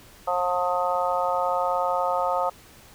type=harmonic tone; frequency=178.9 Hz; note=F3; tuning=42 cents sharp; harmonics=3 / 4 / 5 / 6 / 7; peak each=-27 / -27 / -27 / -35 / -28 dBFS; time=0.27-2.5 s; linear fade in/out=10 ms; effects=pink hiss -50 dBFS RMS until 2.94 s